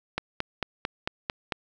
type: click train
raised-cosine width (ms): 0.3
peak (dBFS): -11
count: 7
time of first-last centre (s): 0.18-1.522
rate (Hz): 4.47
effects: none